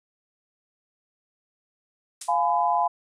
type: noise with exponential decay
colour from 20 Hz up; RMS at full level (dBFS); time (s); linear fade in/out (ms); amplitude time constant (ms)
violet; -24; 2.21-2.39; 5; 37
type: chord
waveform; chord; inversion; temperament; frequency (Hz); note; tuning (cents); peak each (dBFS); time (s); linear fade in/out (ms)
sine; F diminished; none; just; 698.5 / 838.1 / 1005.8; F5 / Ab5 / Cb6; 0 / +16 / +31; -24; 2.28-2.88; 10
effects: resampled to 22050 Hz